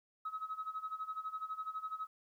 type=tone with tremolo; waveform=sine; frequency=1280 Hz; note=D#6; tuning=49 cents sharp; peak=-35 dBFS; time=0.25-2.07 s; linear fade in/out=5 ms; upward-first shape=sine; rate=12 Hz; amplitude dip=85%; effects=tanh soft clip ceiling -32 dBFS + 12-bit